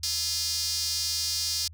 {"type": "tone with high-pass filter", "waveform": "square", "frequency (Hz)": 189.1, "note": "F#3", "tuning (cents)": 38, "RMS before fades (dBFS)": -29, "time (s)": [0.03, 1.68], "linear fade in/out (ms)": 5, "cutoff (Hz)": 5000, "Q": 4, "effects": ["added 81 Hz sine -44 dBFS peak until 1.73 s"]}